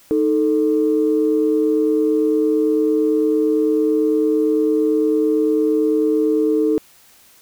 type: tone pair together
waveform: sine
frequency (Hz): 311.1 / 440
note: D#4 / A4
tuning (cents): 0 / 0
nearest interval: tritone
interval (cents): 600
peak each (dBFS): -16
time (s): 0.11-6.78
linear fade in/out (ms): 0
effects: tanh soft clip ceiling -6 dBFS + white hiss -50 dBFS RMS until 7.41 s